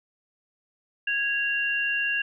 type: tone pair together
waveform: sine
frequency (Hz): 1654.2 / 2770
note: G#6 / F7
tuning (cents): -7 / -15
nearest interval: major sixth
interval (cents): 892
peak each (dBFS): -26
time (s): 1.07-2.22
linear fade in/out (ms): 5
effects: none